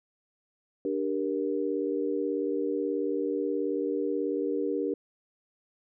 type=chord; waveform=sine; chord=G minor; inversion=second; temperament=just; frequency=294 / 392 / 470.4 Hz; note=D4 / G4 / Bb4; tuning=+2 / 0 / +16 cents; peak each=-31 dBFS; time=0.85-4.94 s; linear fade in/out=2 ms; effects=none